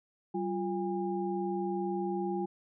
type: tone cluster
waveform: sine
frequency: 192.5 / 350.2 / 810 Hz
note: G3 / F4 / G#5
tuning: -31 / +5 / -43 cents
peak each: -35 / -33 / -37 dBFS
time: 0.34-2.46 s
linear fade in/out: 10 ms
effects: none